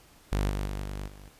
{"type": "tone with level steps", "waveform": "sawtooth", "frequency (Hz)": 49.63, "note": "G1", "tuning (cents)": 22, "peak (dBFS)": [-21, -25, -28, -30, -42], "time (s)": [0.32, 1.29], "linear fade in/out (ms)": 0, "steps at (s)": [0.49, 0.66, 0.83, 1.07], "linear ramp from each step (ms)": 10, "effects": ["pink hiss -57 dBFS RMS until 1.39 s", "resampled to 32000 Hz"]}